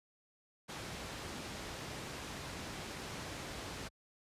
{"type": "low-pass noise", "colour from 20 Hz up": "pink", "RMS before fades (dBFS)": -44, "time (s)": [0.68, 3.89], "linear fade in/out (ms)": 20, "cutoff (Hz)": 7200, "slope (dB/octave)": 12, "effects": ["high-pass 60 Hz 12 dB/octave", "resampled to 32000 Hz"]}